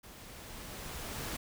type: noise with level ramp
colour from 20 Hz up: pink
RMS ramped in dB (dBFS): -52 to -38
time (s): 0.03-1.37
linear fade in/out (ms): 10
effects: none